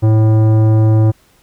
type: tone with tanh clipping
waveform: triangle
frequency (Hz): 109.5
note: A2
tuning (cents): -8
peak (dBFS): -9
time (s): 0.02-1.12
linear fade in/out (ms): 20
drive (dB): 18
effects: pink hiss -52 dBFS RMS until 1.42 s